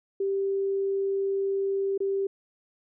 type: tone with dropouts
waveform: sine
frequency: 392 Hz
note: G4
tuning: in tune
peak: -24 dBFS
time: 0.2-2.27 s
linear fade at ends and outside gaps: 5 ms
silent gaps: 1.978-2.003 s
effects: none